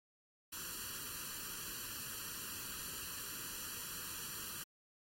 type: noise with comb filter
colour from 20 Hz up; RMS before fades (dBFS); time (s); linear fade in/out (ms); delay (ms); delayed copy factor
white; -45; 0.52-4.64; 10; 0.69; +1
effects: AAC 48 kbps